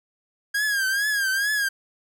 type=tone with vibrato; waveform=45% pulse; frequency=1623 Hz; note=G#6; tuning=40 cents flat; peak=-21 dBFS; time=0.54-1.69 s; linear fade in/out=10 ms; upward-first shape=triangle; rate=2.3 Hz; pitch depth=110 cents each way; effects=none